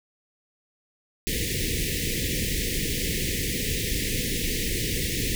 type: band-stop noise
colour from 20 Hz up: pink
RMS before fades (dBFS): -27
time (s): 1.27-5.35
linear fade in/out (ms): 0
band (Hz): 510 to 1800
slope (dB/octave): 96
effects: none